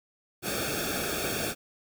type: noise with comb filter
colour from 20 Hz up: pink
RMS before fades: -31 dBFS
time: 0.42-1.55 s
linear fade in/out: 50 ms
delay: 1 ms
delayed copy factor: -0.95
effects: none